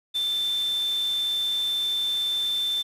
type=tone in noise; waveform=sine; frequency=3549 Hz; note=A7; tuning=14 cents sharp; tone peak=-23 dBFS; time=0.14-2.83 s; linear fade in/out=20 ms; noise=white; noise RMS=-41 dBFS; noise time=0.14-2.83 s; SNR=+15 dB; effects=resampled to 32000 Hz